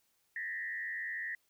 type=tone with frequency modulation; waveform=sine; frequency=1864.7 Hz; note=A#6; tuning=in tune; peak=-36 dBFS; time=0.36-1.35 s; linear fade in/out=2 ms; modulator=91.3 Hz; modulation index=1.2; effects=white hiss -75 dBFS RMS until 1.49 s